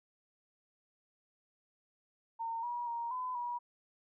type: tone with pitch steps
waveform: sine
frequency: 914 / 961 / 937 / 1010 / 964 Hz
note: A#5 / B5 / A#5 / B5 / B5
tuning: -34 / -48 / +9 / +39 / -42 cents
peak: -35 dBFS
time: 2.39-3.59 s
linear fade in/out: 20 ms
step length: 240 ms
effects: none